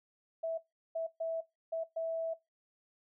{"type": "tone bursts at uneven times", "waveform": "sine", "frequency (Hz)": 655, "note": "E5", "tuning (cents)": -11, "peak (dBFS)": -32, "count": 5, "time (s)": [[0.43, 0.58], [0.95, 1.07], [1.2, 1.41], [1.72, 1.84], [1.96, 2.34]], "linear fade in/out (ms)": 10, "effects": ["noise-tail reverb RT60 0.2 s tail -20 dB re dry"]}